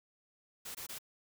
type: noise bursts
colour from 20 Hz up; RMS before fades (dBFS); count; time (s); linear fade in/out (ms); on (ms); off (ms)
white; -44; 3; 0.65-0.987; 10; 99; 20
effects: none

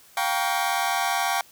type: chord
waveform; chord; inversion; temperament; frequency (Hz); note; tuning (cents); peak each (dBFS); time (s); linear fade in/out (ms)
sawtooth; G half-diminished seventh; third; just; 705.6 / 784 / 940.8 / 1128.9; F5 / G5 / Bb5 / Db6; +18 / 0 / +16 / +31; -24 / -22 / -26 / -26; 0.17-1.41; 2
effects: white hiss -53 dBFS RMS until 1.51 s

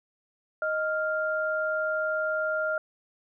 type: tone pair together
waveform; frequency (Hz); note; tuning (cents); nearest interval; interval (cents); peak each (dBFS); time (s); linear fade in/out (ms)
sine; 624.4 / 1396.9; D#5 / F6; +6 / 0; octave + major second; 1394; -28; 0.62-2.78; 2
effects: none

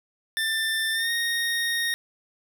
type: tone with pitch glide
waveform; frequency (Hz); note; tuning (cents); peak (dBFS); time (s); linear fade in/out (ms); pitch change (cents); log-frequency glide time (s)
25% pulse; 1782 to 1859.8; A6 to A#6; +22 to -5; -20; 0.37-1.94; 0; +73; 0.93-1.11
effects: none

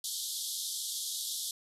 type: band-pass noise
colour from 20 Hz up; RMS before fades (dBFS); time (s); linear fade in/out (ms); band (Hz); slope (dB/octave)
pink; -37; 0.04-1.51; 2; 3300 to 13000; 96
effects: none

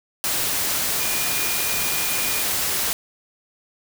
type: tone in noise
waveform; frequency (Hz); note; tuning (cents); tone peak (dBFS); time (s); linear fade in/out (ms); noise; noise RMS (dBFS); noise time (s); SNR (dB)
sine; 2430; D#7; -42; -31; 1-2.42; 0; white; -23; 0.24-2.93; -11
effects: none

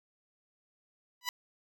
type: tone with exponential growth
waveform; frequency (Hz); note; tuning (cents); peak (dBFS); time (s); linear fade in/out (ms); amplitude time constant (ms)
10% pulse; 988; B5; 0; -19; 1.21-1.29; 2; 16
effects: none

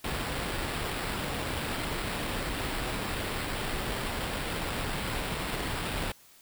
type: noise with sample-and-hold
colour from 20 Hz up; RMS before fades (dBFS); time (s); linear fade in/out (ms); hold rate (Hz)
pink; -33; 0.04-6.12; 5; 6300
effects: white hiss -57 dBFS RMS until 6.41 s

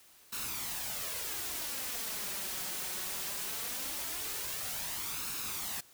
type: noise with flanger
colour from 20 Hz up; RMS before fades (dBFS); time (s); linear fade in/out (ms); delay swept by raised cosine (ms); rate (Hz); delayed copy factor
white; -38; 0.32-5.81; 10; 0.75 to 5.45; 0.2; +0.5
effects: white hiss -60 dBFS RMS until 5.93 s

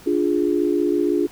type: chord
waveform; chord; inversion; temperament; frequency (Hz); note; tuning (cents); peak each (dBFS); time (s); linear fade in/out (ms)
sine; D diminished; none; equal; 293.7 / 349.2 / 415.3; D4 / F4 / Ab4; 0 / 0 / 0; -21 / -20 / -23; 0.06-1.27; 10
effects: pink hiss -46 dBFS RMS until 1.31 s

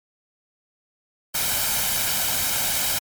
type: noise with comb filter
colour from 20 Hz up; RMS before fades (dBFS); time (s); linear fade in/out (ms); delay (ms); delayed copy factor
white; -23; 1.34-2.99; 10; 1.3; +0.55
effects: MP3 96 kbps

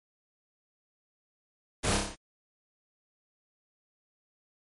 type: noise with echo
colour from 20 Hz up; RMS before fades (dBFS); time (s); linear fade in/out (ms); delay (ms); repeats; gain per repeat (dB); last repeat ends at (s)
pink; -28; 1.83-1.98; 20; 30; 6; -3; 2.16
effects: MP3 48 kbps

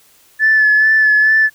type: tone with vibrato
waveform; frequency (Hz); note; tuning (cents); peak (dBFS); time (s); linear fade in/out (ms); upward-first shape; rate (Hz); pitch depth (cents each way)
sine; 1735; A6; -25; -7; 0.39-1.5; 50; sine; 2.3; 25
effects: tanh soft clip ceiling -3 dBFS + white hiss -50 dBFS RMS until 1.54 s

